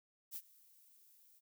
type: noise with ADSR envelope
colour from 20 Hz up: violet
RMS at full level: -43 dBFS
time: 0.31-1.41 s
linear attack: 48 ms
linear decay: 53 ms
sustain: -23 dB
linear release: 35 ms
effects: none